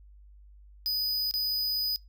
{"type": "tone with dropouts", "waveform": "square", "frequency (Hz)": 4978, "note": "D#8", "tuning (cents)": 0, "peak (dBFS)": -27, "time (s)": [0.86, 1.96], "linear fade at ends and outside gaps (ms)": 0, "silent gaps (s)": [1.311, 1.339], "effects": ["noise-tail reverb RT60 0.2 s tail -24 dB re dry", "added 50 Hz sine -50 dBFS peak until 2.08 s"]}